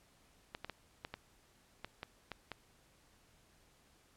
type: clicks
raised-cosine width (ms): 0.3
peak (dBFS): -26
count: 9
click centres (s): 0.549 / 0.646 / 0.697 / 1.049 / 1.14 / 1.846 / 2.031 / 2.317 / 2.517
effects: pink hiss -68 dBFS RMS until 4.16 s + low-pass 12000 Hz 12 dB/octave